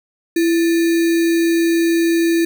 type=tone with sample-and-hold; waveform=sine; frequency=333.7 Hz; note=E4; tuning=21 cents sharp; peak=-12 dBFS; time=0.36-2.45 s; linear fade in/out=5 ms; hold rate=2100 Hz; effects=none